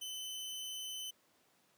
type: tone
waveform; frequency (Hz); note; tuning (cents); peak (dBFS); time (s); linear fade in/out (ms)
sawtooth; 3039; F#7; +46; -38; 0.01-1.11; 10
effects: pink hiss -71 dBFS RMS until 1.77 s + high-pass 200 Hz 12 dB/octave